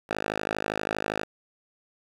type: tone with band-pass filter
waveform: 5% pulse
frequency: 52.5 Hz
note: G#1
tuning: 19 cents sharp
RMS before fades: -31 dBFS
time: 0.09-1.24 s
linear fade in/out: 10 ms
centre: 1200 Hz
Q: 0.6
effects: 9-bit